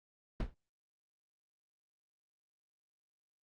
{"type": "noise with exponential decay", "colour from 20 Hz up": "brown", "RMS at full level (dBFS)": -27, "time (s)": [0.4, 0.54], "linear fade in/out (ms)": 2, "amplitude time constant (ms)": 30, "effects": ["low-pass 4000 Hz 12 dB/octave", "Opus 32 kbps"]}